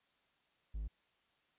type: tone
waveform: triangle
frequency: 52.4 Hz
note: G#1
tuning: 16 cents sharp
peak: -36 dBFS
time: 0.74-0.88 s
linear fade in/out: 10 ms
effects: white hiss -75 dBFS RMS until 1.58 s + resampled to 8000 Hz